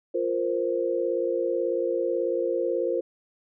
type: chord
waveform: sine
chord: F suspended fourth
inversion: none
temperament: just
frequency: 349.2 / 465.6 / 523.8 Hz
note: F4 / Bb4 / C5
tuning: 0 / -2 / +2 cents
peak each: -28 / -28 / -27 dBFS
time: 0.14-3.01 s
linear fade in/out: 10 ms
effects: none